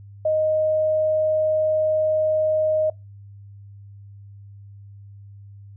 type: tone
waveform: sine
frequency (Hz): 622.3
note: D#5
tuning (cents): 0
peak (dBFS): -17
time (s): 0.25-2.9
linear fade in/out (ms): 5
effects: noise-tail reverb RT60 0.2 s tail -23 dB re dry + added 100 Hz sine -40 dBFS peak until 5.76 s